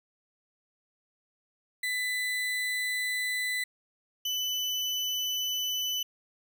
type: tone pair in turn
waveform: 35% pulse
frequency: 2000 / 2997 Hz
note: B6 / F#7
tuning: +21 / +22 cents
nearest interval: perfect fifth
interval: 701 cents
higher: second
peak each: -27 dBFS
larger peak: neither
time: 1.83-3.64 / 4.25-6.03 s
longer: first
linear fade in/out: 5 ms
effects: none